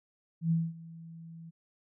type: tone with ADSR envelope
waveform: sine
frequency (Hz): 164.81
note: E3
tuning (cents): 0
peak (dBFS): -23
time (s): 0.41-1.51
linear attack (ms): 100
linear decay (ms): 220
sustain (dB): -21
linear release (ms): 21
effects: none